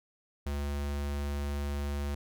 square tone, 71.6 Hz, D2, 43 cents flat, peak -32 dBFS, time 0.46-2.15 s, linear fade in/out 5 ms, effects none

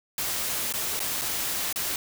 white noise with dropouts, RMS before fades -29 dBFS, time 0.18-1.96 s, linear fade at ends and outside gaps 1 ms, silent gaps 0.725-0.738 / 0.993-1.002 / 1.213-1.217 / 1.727-1.759 s, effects none

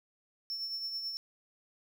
triangle tone with tremolo, 5400 Hz, E8, 41 cents sharp, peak -32 dBFS, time 0.5-1.17 s, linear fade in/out 0 ms, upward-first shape triangle, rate 9.2 Hz, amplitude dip 50%, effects none

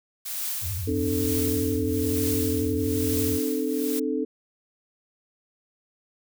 blue noise with tremolo, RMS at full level -29 dBFS, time 0.25-4 s, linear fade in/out 10 ms, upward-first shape triangle, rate 1.1 Hz, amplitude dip 85%
sine tone with vibrato, 92.5 Hz, F#2, in tune, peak -28 dBFS, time 0.61-3.4 s, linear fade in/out 50 ms, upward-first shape triangle, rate 12 Hz, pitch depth 270 cents each way
sine chord, A diminished, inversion first, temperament equal with one note detuned, 261.6 / 303.3 / 440 Hz, C4 / Eb4 / A4, 0 / -44 / 0 cents, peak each -28 dBFS, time 0.87-4.25 s, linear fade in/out 10 ms
effects none

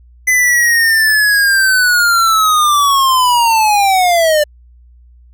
square linear sweep, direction down, 2029 to 587.3 Hz, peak -9 dBFS, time 0.27-4.44 s, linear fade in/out 10 ms, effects added 60 Hz sine -40 dBFS peak until 5.33 s

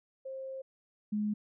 sine tone pair in turn, 531 / 210.1 Hz, C5 / G#3, +25 / +20 cents, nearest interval octave + major third, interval 1605 cents, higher first, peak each -38 / -29 dBFS, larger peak second, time 0.25-0.62 / 1.12-1.34 s, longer first, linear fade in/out 10 ms, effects none

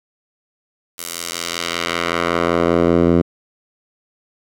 10% pulse tone with band-pass filter sweep, 85.2 Hz, F2, 42 cents flat, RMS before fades -18 dBFS, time 0.98-3.22 s, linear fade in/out 10 ms, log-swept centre 12000 to 250 Hz, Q 0.74, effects none

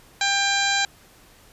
harmonic tone with a mistuned harmonic, 795 Hz, G5, 24 cents sharp, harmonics 1 / 2 / 3 / 4 / 5 / 6 / 7 / 8 / 9, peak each -26 / -24 / -28 / -31 / -25 / -34 / -37 / -34 / -30 dBFS, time 0.21-0.85 s, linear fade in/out 2 ms, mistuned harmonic 9, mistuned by +28 cents, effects pink hiss -52 dBFS RMS until 1.52 s + resampled to 32000 Hz

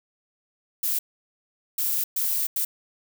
violet noise bursts at uneven times, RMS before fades -25 dBFS, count 4, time 0.83-0.99 / 1.78-2.04 / 2.16-2.47 / 2.56-2.65 s, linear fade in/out 5 ms, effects none

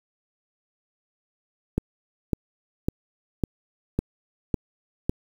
click train, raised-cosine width 3 ms, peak -9 dBFS, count 7, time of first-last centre 1.78-5.095 s, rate 1.81 Hz, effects 7-bit

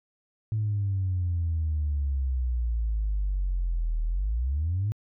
sine exponential two-way sweep, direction down then up, 110 to 38.89 to 110 Hz, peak -23 dBFS, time 0.52-4.92 s, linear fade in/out 0 ms, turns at 4.03 s, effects tanh soft clip ceiling -20 dBFS

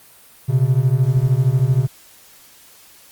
triangle beating tone pair, 123.47 / 136.47 Hz, B2 / C#3, 0 / -27 cents, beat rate 13 Hz, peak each -14 dBFS, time 0.48-1.87 s, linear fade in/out 20 ms, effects white hiss -47 dBFS RMS until 3.11 s + Opus 32 kbps

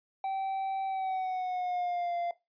triangle tone with pitch glide, 773 to 692.7 Hz, G5 to F5, -24 to -14 cents, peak -28 dBFS, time 0.24-2.31 s, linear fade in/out 2 ms, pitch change -190 cents, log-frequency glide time 0.86-2.16 s, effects noise-tail reverb RT60 0.2 s tail -17 dB re dry + resampled to 11025 Hz

